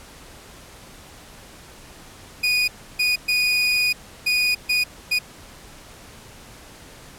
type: tone bursts at uneven times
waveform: 30% pulse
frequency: 2469 Hz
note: D#7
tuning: 14 cents flat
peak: -15 dBFS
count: 6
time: 2.43-2.68 / 2.99-3.16 / 3.28-3.93 / 4.26-4.55 / 4.69-4.84 / 5.11-5.19 s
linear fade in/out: 10 ms
effects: pink hiss -44 dBFS RMS until 7.18 s + low-pass 12000 Hz 12 dB/octave